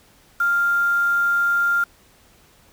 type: tone with quantisation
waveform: sine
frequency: 1396.9 Hz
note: F6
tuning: in tune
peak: -16 dBFS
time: 0.4-1.84 s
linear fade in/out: 5 ms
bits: 6
effects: pink hiss -54 dBFS RMS until 2.72 s